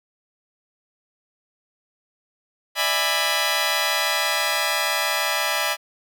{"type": "chord", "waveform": "10% pulse", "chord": "E dominant seventh", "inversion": "third", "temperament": "just", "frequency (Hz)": [593.3, 659.3, 824.1, 988.9], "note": ["D5", "E5", "G#5", "B5"], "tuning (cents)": [18, 0, -14, 2], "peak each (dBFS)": -18, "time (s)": [2.75, 5.77], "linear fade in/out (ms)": 50, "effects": []}